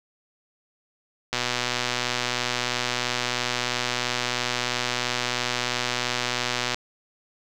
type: click train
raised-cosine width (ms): 0.2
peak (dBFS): -7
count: 667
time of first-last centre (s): 1.33-6.745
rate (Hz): 123
effects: none